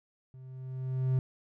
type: tone with level ramp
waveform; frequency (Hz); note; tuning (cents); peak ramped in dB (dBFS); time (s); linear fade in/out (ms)
triangle; 130; C3; -11; -45 to -21; 0.34-1.19; 0
effects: none